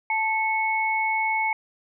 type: tone pair together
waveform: sine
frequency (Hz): 879 / 2201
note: A5 / C#7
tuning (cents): -2 / -13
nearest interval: octave + major third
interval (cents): 1589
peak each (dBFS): -24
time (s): 0.1-1.53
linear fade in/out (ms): 2
effects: none